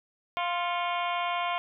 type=harmonic tone with a mistuned harmonic; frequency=349.2 Hz; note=F4; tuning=in tune; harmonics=2 / 3 / 4 / 5 / 6 / 7 / 8 / 9 / 10; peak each=-31 / -31 / -39 / -46 / -37 / -41 / -42 / -40 / -47 dBFS; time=0.37-1.58 s; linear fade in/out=0 ms; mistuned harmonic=6; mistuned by=+70 cents; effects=none